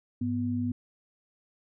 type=tone pair together; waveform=sine; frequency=102.5 / 245.8 Hz; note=G#2 / B3; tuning=-22 / -8 cents; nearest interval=octave + minor third; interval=1514 cents; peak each=-32 / -28 dBFS; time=0.21-0.72 s; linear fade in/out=5 ms; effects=none